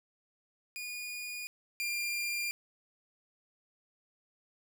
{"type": "tone pair in turn", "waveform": "sawtooth", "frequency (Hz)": [2445, 2395], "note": ["D#7", "D7"], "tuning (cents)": [-31, 33], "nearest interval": "unison", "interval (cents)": 36, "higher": "first", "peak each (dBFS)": [-35, -29], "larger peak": "second", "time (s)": [[0.76, 1.47], [1.8, 2.51]], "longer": "neither", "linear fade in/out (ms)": 0, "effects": []}